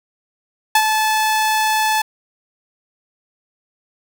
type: tone with ADSR envelope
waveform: sawtooth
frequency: 868 Hz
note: A5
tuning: 24 cents flat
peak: -5 dBFS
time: 0.75-2.02 s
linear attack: 4 ms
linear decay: 59 ms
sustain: -6 dB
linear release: 7 ms
effects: 7-bit